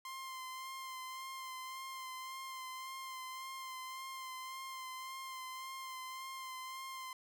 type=tone with vibrato; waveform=sawtooth; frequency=1046.5 Hz; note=C6; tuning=in tune; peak=-40 dBFS; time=0.05-7.13 s; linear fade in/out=2 ms; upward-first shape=sine; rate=1.8 Hz; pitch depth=23 cents each way; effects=none

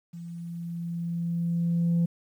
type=tone with level ramp; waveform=sine; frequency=170 Hz; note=F3; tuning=46 cents flat; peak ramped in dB=-37 to -18 dBFS; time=0.13-2.06 s; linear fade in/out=10 ms; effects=tanh soft clip ceiling -19 dBFS + 10-bit

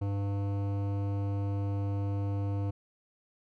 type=tone with hard clipping; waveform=sine; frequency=99.9 Hz; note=G2; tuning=33 cents sharp; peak=-31 dBFS; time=0.01-2.71 s; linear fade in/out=10 ms; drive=15 dB; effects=none

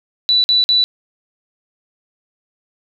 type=tone bursts; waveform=sine; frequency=3961 Hz; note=B7; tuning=4 cents sharp; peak=-10 dBFS; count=3; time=0.29-0.84 s; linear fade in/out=0 ms; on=150 ms; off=50 ms; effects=none

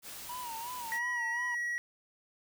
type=noise; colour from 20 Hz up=white; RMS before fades=-45 dBFS; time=0.02-1 s; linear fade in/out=50 ms
type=tone with vibrato; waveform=triangle; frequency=952 Hz; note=A#5; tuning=36 cents sharp; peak=-37 dBFS; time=0.29-1.55 s; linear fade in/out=5 ms; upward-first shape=sine; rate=2.8 Hz; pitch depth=95 cents each way
type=tone; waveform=triangle; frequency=1917 Hz; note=A#6; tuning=48 cents sharp; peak=-30 dBFS; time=0.92-1.78 s; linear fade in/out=0 ms
effects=none

